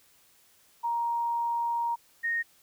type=tone pair in turn; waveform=sine; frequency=938 / 1855 Hz; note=A#5 / A#6; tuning=+11 / -9 cents; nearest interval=octave; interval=1180 cents; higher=second; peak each=-26 dBFS; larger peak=neither; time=0.83-1.96 / 2.23-2.43 s; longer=first; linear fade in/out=20 ms; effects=white hiss -62 dBFS RMS until 2.62 s